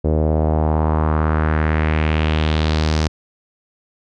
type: tone with low-pass filter sweep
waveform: sawtooth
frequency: 77.78 Hz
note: D#2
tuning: in tune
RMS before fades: -17 dBFS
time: 0.04-3.08 s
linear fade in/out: 10 ms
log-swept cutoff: 490 to 5600 Hz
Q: 2.3
effects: none